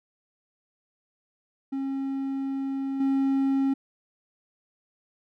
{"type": "tone with level steps", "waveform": "triangle", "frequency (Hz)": 271.1, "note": "C#4", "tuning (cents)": -38, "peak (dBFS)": [-25, -19], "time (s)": [1.72, 3.74], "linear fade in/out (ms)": 10, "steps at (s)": 3, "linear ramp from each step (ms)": 5, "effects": []}